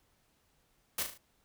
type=noise with echo; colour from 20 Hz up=white; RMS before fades=-33 dBFS; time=0.98-1.03 s; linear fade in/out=5 ms; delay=37 ms; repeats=4; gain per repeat=-6 dB; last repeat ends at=1.178 s; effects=pink hiss -72 dBFS RMS until 1.44 s